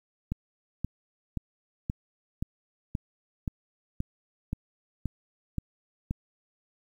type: click train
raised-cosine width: 5 ms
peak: -17 dBFS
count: 12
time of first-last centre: 0.32-6.109 s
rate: 1.9 Hz
effects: 9-bit